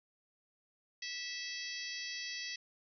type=harmonic tone; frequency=654 Hz; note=E5; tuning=14 cents flat; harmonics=3 / 4 / 5 / 6 / 7 / 8 / 9; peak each=-45 / -47 / -49 / -50 / -46 / -47 / -50 dBFS; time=1.02-2.56 s; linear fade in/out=5 ms; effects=none